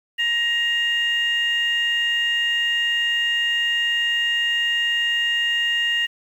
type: tone pair together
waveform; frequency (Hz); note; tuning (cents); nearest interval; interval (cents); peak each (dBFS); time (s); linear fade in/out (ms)
sine; 1880 / 2821; A#6 / F7; +14 / +17; perfect fifth; 703; -20; 0.18-6.07; 20
effects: tanh soft clip ceiling -13 dBFS + 8-bit